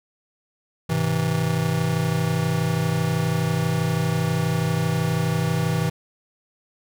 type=chord; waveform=square; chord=Ab augmented; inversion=none; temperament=just; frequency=103.83 / 129.78 / 162.23 Hz; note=Ab2 / C3 / E3; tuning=0 / -14 / -27 cents; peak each=-29 / -26 / -23 dBFS; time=0.89-5.9 s; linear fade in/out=10 ms; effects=none